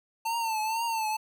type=tone with vibrato; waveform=square; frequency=895 Hz; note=A5; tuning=29 cents sharp; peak=-28 dBFS; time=0.25-1.17 s; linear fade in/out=10 ms; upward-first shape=triangle; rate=2.1 Hz; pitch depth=82 cents each way; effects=none